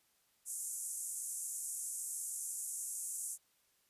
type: band-pass noise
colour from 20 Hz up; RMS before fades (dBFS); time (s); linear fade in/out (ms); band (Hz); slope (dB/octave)
white; -42; 0.45-3.38; 50; 6800 to 11000; 48
effects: white hiss -74 dBFS RMS until 3.89 s + resampled to 32000 Hz